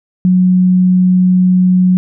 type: tone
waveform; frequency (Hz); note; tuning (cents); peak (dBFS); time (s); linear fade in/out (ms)
sine; 183; F#3; -19; -6; 0.25-1.97; 0
effects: none